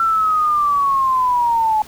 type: linear sweep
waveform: sine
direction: down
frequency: 1351 to 850 Hz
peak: -13 dBFS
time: 0-1.82 s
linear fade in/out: 2 ms
effects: pink hiss -41 dBFS RMS until 1.87 s